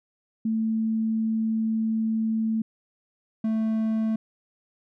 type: tone pair in turn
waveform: sine / triangle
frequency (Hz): 221.9 / 220.8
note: A3 / A3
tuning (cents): +15 / +6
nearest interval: unison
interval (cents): 9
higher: first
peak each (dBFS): -22 / -20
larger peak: second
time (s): 0.45-2.62 / 3.44-4.16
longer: first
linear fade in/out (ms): 5
effects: none